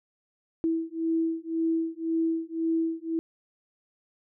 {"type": "beating tone pair", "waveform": "sine", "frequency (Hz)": [326.1, 328], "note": ["E4", "E4"], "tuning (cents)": [-19, -9], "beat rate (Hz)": 1.9, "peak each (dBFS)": -28, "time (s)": [0.64, 3.19], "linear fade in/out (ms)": 0, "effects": []}